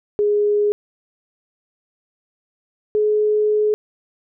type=tone pair in turn; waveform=sine; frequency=414.7 / 423.7 Hz; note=G#4 / G#4; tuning=-3 / +35 cents; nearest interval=unison; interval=38 cents; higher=second; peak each=-14 dBFS; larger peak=neither; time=0.19-0.72 / 2.95-3.74 s; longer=second; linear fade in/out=0 ms; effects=none